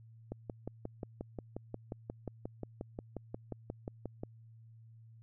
click train, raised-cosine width 2 ms, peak -26 dBFS, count 23, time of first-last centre 0.32-4.235 s, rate 5.62 Hz, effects added 113 Hz sine -54 dBFS peak until 5.22 s

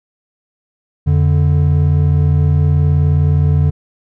triangle tone pair together, 86.5 / 145.74 Hz, F2 / D3, -16 / -13 cents, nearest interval major sixth, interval 903 cents, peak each -10 dBFS, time 1.06-3.71 s, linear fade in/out 20 ms, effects none

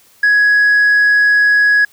triangle tone with tanh clipping, 1671 Hz, G#6, 10 cents sharp, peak -8 dBFS, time 0.23-1.85 s, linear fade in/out 5 ms, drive 6 dB, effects white hiss -49 dBFS RMS until 1.92 s

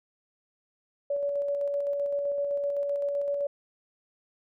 sine tone with tremolo, 569 Hz, C#5, 45 cents sharp, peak -25 dBFS, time 1.1-3.47 s, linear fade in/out 5 ms, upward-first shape square, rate 7.8 Hz, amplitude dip 25%, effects none

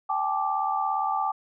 sine chord, G suspended second, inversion none, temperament equal with one note detuned, 784 / 861.4 / 1174.7 Hz, G5 / A5 / D6, 0 / -37 / 0 cents, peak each -28 dBFS, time 0.09-1.32 s, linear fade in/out 10 ms, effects none

